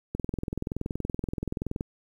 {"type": "click train", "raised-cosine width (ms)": 3, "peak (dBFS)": -17, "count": 36, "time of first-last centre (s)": [0.15, 1.809], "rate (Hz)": 21.1, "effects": ["9-bit"]}